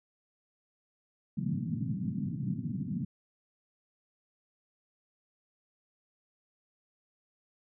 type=band-pass noise; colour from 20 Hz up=white; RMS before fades=-34 dBFS; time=1.37-3.05 s; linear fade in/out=5 ms; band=110 to 240 Hz; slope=48 dB/octave; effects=none